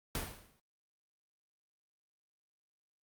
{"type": "noise with exponential decay", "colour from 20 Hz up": "pink", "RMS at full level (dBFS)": -34, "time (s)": [0.15, 0.6], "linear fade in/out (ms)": 1, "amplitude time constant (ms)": 97, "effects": ["Opus 48 kbps"]}